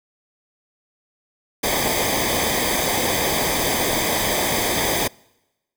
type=noise with comb filter; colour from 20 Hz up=pink; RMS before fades=-21 dBFS; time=1.63-5.08 s; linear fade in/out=10 ms; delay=0.72 ms; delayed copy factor=-0.75; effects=noise-tail reverb RT60 1.0 s tail -26 dB re dry